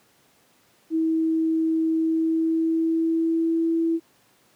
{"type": "tone with pitch glide", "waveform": "sine", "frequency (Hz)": [322.3, 329.6], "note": ["E4", "E4"], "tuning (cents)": [-39, 0], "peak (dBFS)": -19, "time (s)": [0.9, 4], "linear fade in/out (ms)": 50, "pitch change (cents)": 39, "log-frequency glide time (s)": [1.93, 3.72], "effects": ["pink hiss -60 dBFS RMS until 4.55 s", "high-pass 150 Hz 12 dB/octave"]}